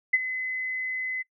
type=tone with ADSR envelope; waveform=sine; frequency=2030 Hz; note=B6; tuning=47 cents sharp; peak=-15 dBFS; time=0.13-1.23 s; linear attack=10 ms; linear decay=35 ms; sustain=-13 dB; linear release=18 ms; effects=noise-tail reverb RT60 0.1 s tail -19 dB re dry

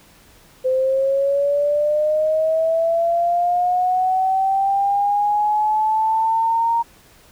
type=linear sweep; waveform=sine; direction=up; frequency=513 to 932.3 Hz; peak=-15 dBFS; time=0.64-6.83 s; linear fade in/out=20 ms; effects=pink hiss -50 dBFS RMS until 7.31 s

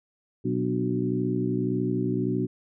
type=harmonic tone with a mistuned harmonic; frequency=61.74 Hz; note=B1; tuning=in tune; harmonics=2 / 3 / 4 / 5 / 6; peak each=-30 / -30 / -30 / -30 / -30 dBFS; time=0.44-2.47 s; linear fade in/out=20 ms; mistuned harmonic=5; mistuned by=-50 cents; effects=none

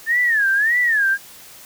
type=tone with vibrato; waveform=sine; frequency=1760 Hz; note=A6; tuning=in tune; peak=-14 dBFS; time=0.06-1.18 s; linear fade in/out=50 ms; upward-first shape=sine; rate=1.7 Hz; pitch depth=200 cents each way; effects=white hiss -42 dBFS RMS until 1.65 s

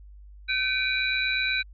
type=tone cluster; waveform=sine; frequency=1533 / 2311 / 2439 / 3934 Hz; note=G6 / D7 / D#7 / B7; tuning=-39 / -28 / -35 / -7 cents; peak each=-29 dBFS; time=0.48-1.63 s; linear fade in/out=20 ms; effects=added 50 Hz sine -44 dBFS peak until 1.73 s

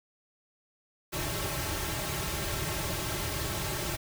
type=noise with comb filter; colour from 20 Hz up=pink; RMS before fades=-33 dBFS; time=1.12-3.97 s; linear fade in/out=20 ms; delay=4.1 ms; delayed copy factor=-0.85; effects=none

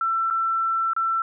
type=tone with dropouts; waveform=sine; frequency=1340 Hz; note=E6; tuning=28 cents sharp; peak=-20 dBFS; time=0.01-1.22 s; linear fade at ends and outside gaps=2 ms; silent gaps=0.302-0.308 / 0.934-0.964 s; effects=none

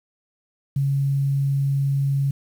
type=tone with quantisation; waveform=sine; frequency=138.59 Hz; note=C#3; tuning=in tune; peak=-18 dBFS; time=0.76-2.31 s; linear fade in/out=5 ms; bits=8; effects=none

